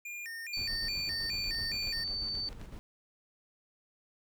square tone with vibrato, 2100 Hz, C7, 6 cents sharp, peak -40 dBFS, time 0.05-2.04 s, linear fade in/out 5 ms, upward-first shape square, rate 2.4 Hz, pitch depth 240 cents each way
sine tone, 4551 Hz, C#8, 45 cents sharp, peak -33 dBFS, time 0.53-2.49 s, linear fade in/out 5 ms
brown noise with tremolo, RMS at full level -43 dBFS, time 0.57-2.79 s, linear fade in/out 0 ms, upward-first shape square, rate 7.9 Hz, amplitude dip 40%
clicks, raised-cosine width 0.2 ms, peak -35 dBFS, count 12, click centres 1.294 / 1.443 / 1.546 / 1.826 / 1.874 / 1.935 / 2.077 / 2.286 / 2.353 / 2.489 / 2.529 / 2.614 s
effects none

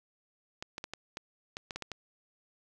clicks, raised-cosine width 0.2 ms, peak -21 dBFS, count 10, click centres 0.625 / 0.781 / 0.841 / 0.936 / 1.171 / 1.569 / 1.708 / 1.76 / 1.823 / 1.917 s, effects none

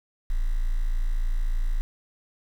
sine tone, 28.31 Hz, A#0, 50 cents flat, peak -21 dBFS, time 0.3-1.81 s, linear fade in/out 0 ms, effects 8-bit

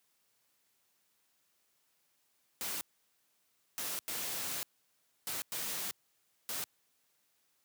white noise bursts at uneven times, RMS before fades -38 dBFS, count 6, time 2.61-2.81 / 3.78-3.99 / 4.08-4.63 / 5.27-5.42 / 5.52-5.91 / 6.49-6.64 s, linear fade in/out 0 ms, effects white hiss -75 dBFS RMS until 7.64 s + high-pass 100 Hz 12 dB/octave

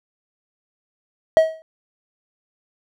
triangle tone with exponential decay, 640 Hz, D#5, 49 cents sharp, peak -4 dBFS, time 1.37-1.62 s, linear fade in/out 0 ms, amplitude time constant 53 ms, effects none

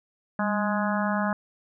harmonic tone with a mistuned harmonic, 209 Hz, G#3, 11 cents sharp, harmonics 1 / 3 / 4 / 5 / 6 / 7 / 8, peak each -26 / -31 / -32 / -33 / -34 / -34 / -35 dBFS, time 0.39-1.33 s, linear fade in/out 2 ms, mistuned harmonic 1, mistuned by -60 cents, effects none

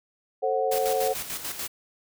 sine chord, F# diminished, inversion first, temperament just, 444 / 532.8 / 740 Hz, A4 / C5 / F#5, +16 / +31 / 0 cents, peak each -27 / -26 / -27 dBFS, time 0.42-1.14 s, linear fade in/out 20 ms
white noise with tremolo, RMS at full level -32 dBFS, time 0.71-1.68 s, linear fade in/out 10 ms, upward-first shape square, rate 6.8 Hz, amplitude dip 55%
effects none

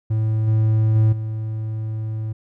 triangle tone with level steps, 109.6 Hz, A2, 6 cents flat, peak -15 / -12 / -10 / -21 dBFS, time 0.1-2.33 s, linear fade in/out 10 ms, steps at 0.47 / 0.95 / 1.12 s, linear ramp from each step 10 ms, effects none

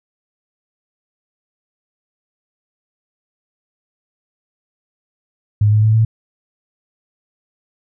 sine tone with pitch steps, 104.8 / 107 / 109.25 / 111.55 Hz, G#2 / A2 / A2 / A2, +16 / -48 / -12 / +24 cents, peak -9 dBFS, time 5.61-6.05 s, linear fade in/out 5 ms, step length 110 ms, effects none

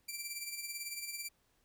10% pulse tone with tremolo, 2350 Hz, D7, 1 cent sharp, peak -29 dBFS, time 0.08-1.29 s, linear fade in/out 10 ms, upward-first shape sine, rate 18 Hz, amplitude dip 55%, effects pink hiss -74 dBFS RMS until 1.64 s

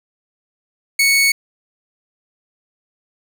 sawtooth tone, 2217 Hz, C#7, in tune, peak -8 dBFS, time 0.99-1.32 s, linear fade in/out 5 ms, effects none

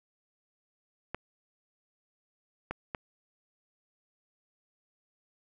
clicks, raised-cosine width 0.5 ms, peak -19 dBFS, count 3, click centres 1.146 / 2.71 / 2.948 s, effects none

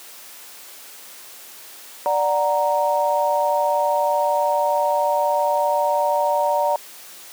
sine chord, D augmented, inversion none, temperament equal, 587.3 / 740 / 932.3 Hz, D5 / F#5 / A#5, 0 / 0 / 0 cents, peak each -20 / -24 / -20 dBFS, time 2.06-6.76 s, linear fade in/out 0 ms, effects white hiss -41 dBFS RMS until 7.32 s + high-pass 300 Hz 12 dB/octave

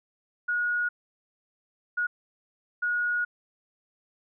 sine tone bursts at uneven times, 1448 Hz, F#6, 38 cents flat, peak -24 dBFS, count 3, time 0.48-0.89 / 1.97-2.07 / 2.82-3.25 s, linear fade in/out 10 ms, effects none

